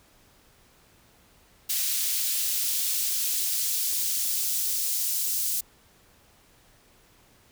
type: noise with high-pass filter sweep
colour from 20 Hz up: white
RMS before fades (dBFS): -27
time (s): 1.69-5.61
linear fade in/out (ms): 10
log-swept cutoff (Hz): 3200 to 5600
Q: 0.77
effects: pink hiss -59 dBFS RMS until 7.51 s